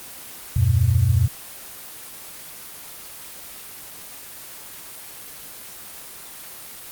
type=tone cluster; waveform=sine; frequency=78.6 / 93.4 / 120.9 Hz; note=D#2 / F#2 / B2; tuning=+18 / +17 / -36 cents; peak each=-23 / -18 / -18 dBFS; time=0.56-1.28 s; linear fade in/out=5 ms; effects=white hiss -38 dBFS RMS until 6.91 s + Opus 24 kbps